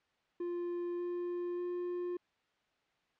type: tone with pitch steps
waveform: triangle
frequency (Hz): 349.2 / 351.6 / 354.1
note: F4 / F4 / F4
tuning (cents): 0 / +12 / +24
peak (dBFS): -33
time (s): 0.4-2.17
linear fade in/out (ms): 5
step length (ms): 590
effects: white hiss -75 dBFS RMS until 3.19 s + low-pass 3000 Hz 12 dB/octave